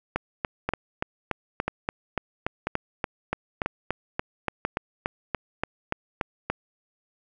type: two click trains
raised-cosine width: 0.5 ms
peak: -10 / -10 dBFS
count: 5 / 23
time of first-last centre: 0.69-4.65 / 0.16-6.5 s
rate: 1.01 / 3.47 Hz
effects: none